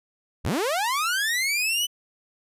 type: linear sweep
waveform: sawtooth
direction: up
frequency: 37.04 to 3024 Hz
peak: -19 dBFS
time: 0.44-1.87 s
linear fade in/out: 20 ms
effects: resampled to 32000 Hz